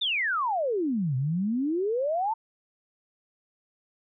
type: exponential two-way sweep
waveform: sine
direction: down then up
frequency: 3729 to 124.5 to 922 Hz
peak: -24 dBFS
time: 0.01-2.34 s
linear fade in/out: 10 ms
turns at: 1.16 s
effects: none